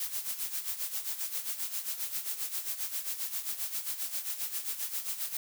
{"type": "noise with tremolo", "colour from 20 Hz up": "blue", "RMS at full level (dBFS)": -33, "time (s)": [0, 5.37], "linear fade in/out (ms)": 2, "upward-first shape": "sine", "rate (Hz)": 7.5, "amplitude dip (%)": 70, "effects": []}